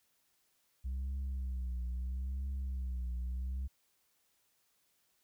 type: tone with vibrato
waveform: sine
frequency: 64 Hz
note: C2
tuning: 38 cents flat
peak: -32 dBFS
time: 0.84-3.68 s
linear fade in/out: 20 ms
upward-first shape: triangle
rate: 0.76 Hz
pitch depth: 97 cents each way
effects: tanh soft clip ceiling -34 dBFS + white hiss -75 dBFS RMS until 5.23 s